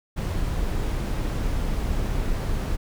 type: noise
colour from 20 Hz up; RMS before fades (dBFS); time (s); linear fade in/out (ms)
brown; -25; 0.16-2.77; 20
effects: none